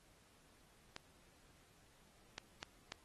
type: clicks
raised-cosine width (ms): 0.2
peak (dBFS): -27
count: 4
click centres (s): 0.964 / 2.381 / 2.629 / 2.921
effects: pink hiss -69 dBFS RMS until 3.04 s + AAC 32 kbps